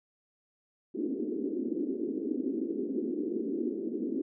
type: band-pass noise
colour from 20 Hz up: white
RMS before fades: -33 dBFS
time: 0.94-4.22 s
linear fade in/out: 10 ms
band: 240 to 380 Hz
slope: 48 dB/octave
effects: none